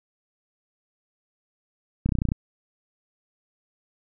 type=clicks; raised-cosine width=5 ms; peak=-11 dBFS; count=9; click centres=2.06 / 2.091 / 2.122 / 2.153 / 2.187 / 2.219 / 2.253 / 2.288 / 2.319 s; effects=none